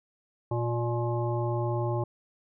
harmonic tone with a mistuned harmonic, 118.3 Hz, A#2, 26 cents sharp, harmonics 1 / 3 / 5 / 7 / 9, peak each -28 / -32 / -35 / -36 / -40 dBFS, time 0.51-2.04 s, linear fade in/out 5 ms, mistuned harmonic 7, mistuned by +37 cents, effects none

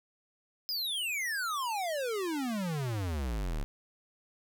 square exponential sweep, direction down, 5130 to 33.6 Hz, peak -32 dBFS, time 0.69-3.64 s, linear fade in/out 0 ms, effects 12-bit

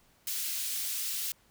white high-pass noise, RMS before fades -34 dBFS, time 0.27-1.32 s, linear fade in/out 2 ms, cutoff 2800 Hz, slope 12 dB/octave, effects pink hiss -65 dBFS RMS until 1.5 s

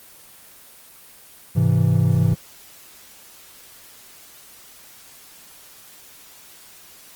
triangle chord, Ab augmented, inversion none, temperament equal, 103.83 / 130.81 / 164.81 Hz, Ab2 / C3 / E3, 0 / 0 / 0 cents, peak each -17 dBFS, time 1.55-2.35 s, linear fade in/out 20 ms, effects white hiss -46 dBFS RMS until 7.15 s + Opus 24 kbps

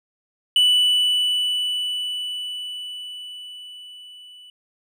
triangle tone with level ramp, 2971 Hz, F#7, 6 cents sharp, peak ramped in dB -11 to -41 dBFS, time 0.56-4.5 s, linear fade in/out 2 ms, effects none

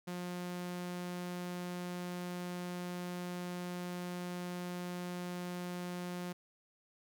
sawtooth tone, 177.9 Hz, F3, 32 cents sharp, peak -35 dBFS, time 0.07-6.33 s, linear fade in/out 10 ms, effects none

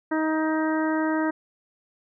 harmonic tone, 314.4 Hz, D#4, 18 cents sharp, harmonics 1 / 2 / 3 / 4 / 5 / 6, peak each -23 / -30 / -31 / -35 / -33 / -36 dBFS, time 0.11-1.31 s, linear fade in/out 10 ms, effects none

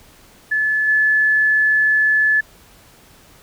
sine tone with level steps, 1727 Hz, A6, 33 cents flat, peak -15 / -12 dBFS, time 0.51-2.41 s, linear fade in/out 10 ms, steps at 0.87 s, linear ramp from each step 20 ms, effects pink hiss -48 dBFS RMS until 3.42 s

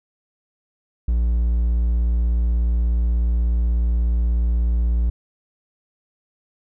triangle tone, 58.27 Hz, A#1, in tune, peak -14 dBFS, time 1.08-5.1 s, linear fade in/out 5 ms, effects none

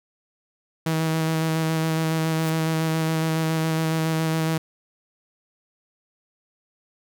sawtooth tone with vibrato, 160.4 Hz, E3, 47 cents flat, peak -17 dBFS, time 0.86-4.58 s, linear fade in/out 5 ms, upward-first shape square, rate 7.2 Hz, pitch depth 12 cents each way
white noise with exponential growth, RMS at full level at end -34 dBFS, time 2.29-2.5 s, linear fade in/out 5 ms, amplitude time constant 44 ms
effects none

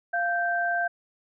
sine tone pair together, 695.7 / 1565 Hz, F5 / G6, -7 / -3 cents, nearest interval octave + major second, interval 1404 cents, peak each -26 dBFS, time 0.13-0.88 s, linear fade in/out 10 ms, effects none

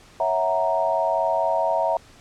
sine chord, F# dominant seventh, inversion second, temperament equal with one note detuned, 554.4 / 655.5 / 740 / 932.3 Hz, C#5 / E5 / F#5 / A#5, 0 / -10 / 0 / 0 cents, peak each -28 / -22 / -27 / -24 dBFS, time 0.2-1.97 s, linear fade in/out 2 ms, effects pink hiss -50 dBFS RMS until 2.2 s + low-pass 8000 Hz 12 dB/octave

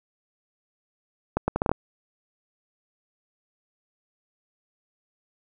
accelerating click train, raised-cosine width 1 ms, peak -8 dBFS, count 7, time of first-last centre 1.37-1.716 s, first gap 110 ms, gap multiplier 0.73, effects none

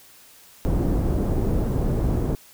pink low-pass noise, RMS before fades -22 dBFS, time 0.65-2.35 s, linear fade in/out 0 ms, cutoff 430 Hz, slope 12 dB/octave, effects white hiss -50 dBFS RMS until 2.53 s

